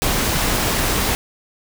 pink noise, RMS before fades -19 dBFS, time 0.02-1.15 s, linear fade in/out 0 ms, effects none

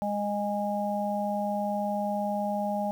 harmonic tone, 205.4 Hz, G#3, 19 cents flat, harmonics 1 / 3 / 4, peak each -31 / -31 / -31 dBFS, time 0.02-2.91 s, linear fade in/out 0 ms, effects 9-bit

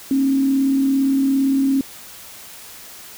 sine tone with frequency modulation, 271.3 Hz, C#4, 37 cents flat, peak -14 dBFS, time 0.11-1.81 s, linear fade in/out 2 ms, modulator 37.5 Hz, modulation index 0.3, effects white hiss -39 dBFS RMS until 3.17 s

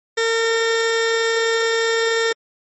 sawtooth tone pair together, 455.5 / 911 Hz, A#4 / A#5, -40 / -40 cents, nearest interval octave, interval 1200 cents, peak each -13 / -16 dBFS, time 0.17-2.33 s, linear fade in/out 10 ms, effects MP3 32 kbps

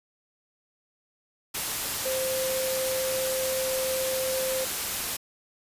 sine tone in noise, 523 Hz, C5, 1 cent flat, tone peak -27 dBFS, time 2.05-4.65 s, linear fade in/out 10 ms, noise white, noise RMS -30 dBFS, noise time 1.54-5.17 s, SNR 0 dB, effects resampled to 32000 Hz

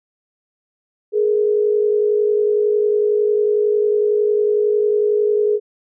sine tone pair together, 419.3 / 470.3 Hz, G#4 / A#4, +17 / +15 cents, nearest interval major second, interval 198 cents, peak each -14 / -21 dBFS, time 1.12-5.6 s, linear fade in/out 50 ms, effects none

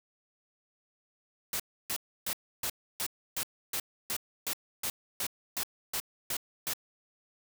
white noise bursts, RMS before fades -33 dBFS, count 15, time 1.53-6.735 s, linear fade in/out 2 ms, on 67 ms, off 300 ms, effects none

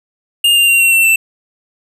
square tone with pitch steps, 2822 / 2791 / 2761 / 2731 / 2701 / 2671 Hz, F7 / F7 / F7 / F7 / E7 / E7, +17 / -2 / -20 / -39 / +42 / +22 cents, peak -8 dBFS, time 0.44-1.16 s, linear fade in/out 5 ms, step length 120 ms, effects none

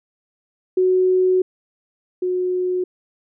sine tone pair in turn, 370 / 364.5 Hz, F#4 / F#4, 0 / -26 cents, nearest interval unison, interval 26 cents, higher first, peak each -13 / -18 dBFS, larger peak first, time 0.77-1.42 / 2.22-2.84 s, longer first, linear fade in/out 5 ms, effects none

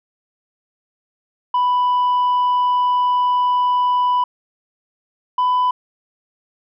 sine tone pair in turn, 990 / 998 Hz, B5 / B5, +4 / +18 cents, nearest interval unison, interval 14 cents, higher second, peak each -11 dBFS, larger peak neither, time 1.54-4.24 / 5.38-5.71 s, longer first, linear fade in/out 5 ms, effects tanh soft clip ceiling -13 dBFS

